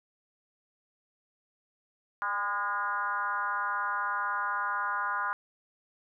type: tone with frequency modulation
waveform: sine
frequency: 1226 Hz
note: D#6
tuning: 26 cents flat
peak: -28 dBFS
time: 2.22-5.33 s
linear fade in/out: 0 ms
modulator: 210 Hz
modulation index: 1.6
effects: none